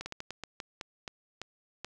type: slowing click train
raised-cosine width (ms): 0.2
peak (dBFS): -21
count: 11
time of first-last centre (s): 0.01-1.846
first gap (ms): 50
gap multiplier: 1.27
effects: none